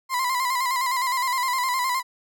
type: tone with vibrato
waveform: 35% pulse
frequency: 1019 Hz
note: C6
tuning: 46 cents flat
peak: -20 dBFS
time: 0.09-2.03 s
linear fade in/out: 50 ms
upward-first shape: square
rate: 9.7 Hz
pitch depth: 56 cents each way
effects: none